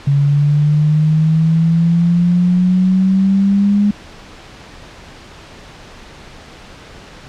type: exponential sweep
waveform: sine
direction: up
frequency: 140 to 206.3 Hz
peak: -9 dBFS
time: 0.07-3.91 s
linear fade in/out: 5 ms
effects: pink hiss -37 dBFS RMS until 7.28 s + low-pass 5000 Hz 12 dB/octave